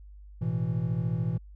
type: chord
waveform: triangle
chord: A suspended second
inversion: none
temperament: just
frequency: 110 / 123.75 / 165 Hz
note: A2 / B2 / E3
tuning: 0 / +4 / +2 cents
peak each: -30 / -28 / -28 dBFS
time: 0.41-1.38 s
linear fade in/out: 10 ms
effects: added 50 Hz sine -45 dBFS peak until 1.55 s